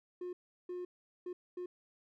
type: tone bursts at uneven times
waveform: triangle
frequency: 358.5 Hz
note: F4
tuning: 45 cents sharp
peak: -36 dBFS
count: 4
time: 0.21-0.33 / 0.69-0.85 / 1.26-1.33 / 1.57-1.66 s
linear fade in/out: 5 ms
effects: tanh soft clip ceiling -33 dBFS